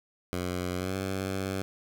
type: tone with pitch glide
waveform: 10% pulse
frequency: 89.9 to 95.8 Hz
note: F#2 to G2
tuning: -49 to -39 cents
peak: -22 dBFS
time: 0.33-1.62 s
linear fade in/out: 0 ms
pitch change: +110 cents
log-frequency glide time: 0.75-0.95 s
effects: none